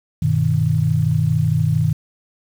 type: chord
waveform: sine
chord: G augmented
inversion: none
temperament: equal with one note detuned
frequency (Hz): 98 / 122.55 / 155.56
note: G2 / B2 / D#3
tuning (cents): 0 / -13 / 0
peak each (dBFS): -21 / -19 / -17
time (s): 0.22-1.93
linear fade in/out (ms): 5
effects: 7-bit